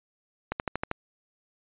click train, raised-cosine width 0.5 ms, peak -13 dBFS, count 6, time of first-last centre 0.52-0.914 s, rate 12.7 Hz, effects resampled to 8000 Hz

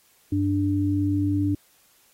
sine tone pair together, 98 / 293.7 Hz, G2 / D4, 0 / 0 cents, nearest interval octave + perfect fifth, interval 1900 cents, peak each -24 / -22 dBFS, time 0.32-1.55 s, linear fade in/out 5 ms, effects white hiss -60 dBFS RMS until 2.13 s + AAC 48 kbps

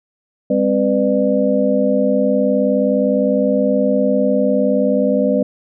sine tone cluster, 202.2 / 261.7 / 496.6 / 597 Hz, G#3 / C4 / B4 / D5, -46 / 0 / +9 / +28 cents, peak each -18 dBFS, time 0.5-5.43 s, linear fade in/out 5 ms, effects none

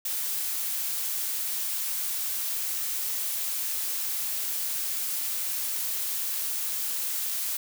blue noise, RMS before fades -30 dBFS, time 0.05-7.57 s, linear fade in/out 5 ms, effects none

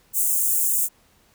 white high-pass noise, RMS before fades -21 dBFS, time 0.13-0.89 s, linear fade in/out 50 ms, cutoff 7000 Hz, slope 48 dB/octave, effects pink hiss -59 dBFS RMS until 1.34 s

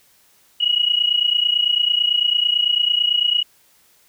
sine tone pair together, 2892 / 2921 Hz, F#7 / F#7, -40 / -23 cents, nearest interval unison, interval 17 cents, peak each -18 dBFS, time 0.6-3.43 s, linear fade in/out 10 ms, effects white hiss -56 dBFS RMS until 4.08 s

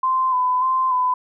sine tone with vibrato, 1022 Hz, C6, 41 cents flat, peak -16 dBFS, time 0.03-1.14 s, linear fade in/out 5 ms, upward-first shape square, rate 1.7 Hz, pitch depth 29 cents each way, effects none

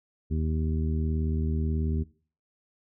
harmonic tone, 78.4 Hz, D#2, 14 cents sharp, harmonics 1 / 2 / 3 / 4 / 5, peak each -26 / -32 / -33 / -42 / -40 dBFS, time 0.3-2.04 s, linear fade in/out 20 ms, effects noise-tail reverb RT60 0.4 s tail -19 dB re dry

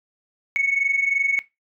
sine tone pair together, 2194 / 2217 Hz, C#7 / C#7, -18 / 0 cents, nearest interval unison, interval 18 cents, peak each -23 / -19 dBFS, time 0.56-1.39 s, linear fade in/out 0 ms, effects noise-tail reverb RT60 0.2 s tail -18 dB re dry + tanh soft clip ceiling -12 dBFS

